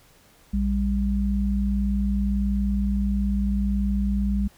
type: tone pair together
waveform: sine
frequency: 59.4 / 199.8 Hz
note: A#1 / G3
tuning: +33 / +33 cents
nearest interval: octave + major sixth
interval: 2100 cents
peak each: -23 dBFS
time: 0.53-4.48 s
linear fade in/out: 10 ms
effects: pink hiss -56 dBFS RMS until 4.57 s